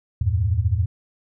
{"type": "tone cluster", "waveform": "sine", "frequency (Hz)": [80.8, 94, 109.4], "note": ["E2", "F#2", "A2"], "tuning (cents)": [-34, 28, -9], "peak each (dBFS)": -22, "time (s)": [0.21, 0.86], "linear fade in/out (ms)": 5, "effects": []}